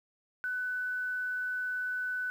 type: tone with quantisation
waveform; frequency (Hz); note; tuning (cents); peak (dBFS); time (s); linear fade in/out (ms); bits
sine; 1497; F#6; +20; -31; 0.44-2.3; 0; 10
effects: none